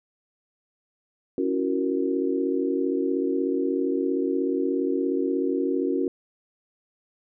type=chord; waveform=sine; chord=F# dominant seventh; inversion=second; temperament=equal with one note detuned; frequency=277.2 / 333.1 / 370 / 466.2 Hz; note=C#4 / E4 / F#4 / A#4; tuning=0 / +18 / 0 / 0 cents; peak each=-26 / -30 / -26 / -30 dBFS; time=1.38-6.08 s; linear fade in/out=2 ms; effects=none